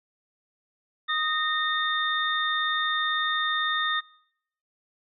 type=tone cluster; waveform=sine; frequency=1246 / 1840 / 3638 Hz; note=D#6 / A#6 / A#7; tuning=+2 / -23 / -43 cents; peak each=-28 dBFS; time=1.08-4.01 s; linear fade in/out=20 ms; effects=noise-tail reverb RT60 0.8 s tail -25 dB re dry